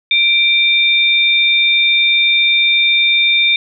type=tone pair together; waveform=sine; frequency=2349 / 3634 Hz; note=D7 / A#7; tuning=0 / -45 cents; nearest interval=minor sixth; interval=755 cents; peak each=-12 dBFS; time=0.11-3.56 s; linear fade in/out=2 ms; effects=none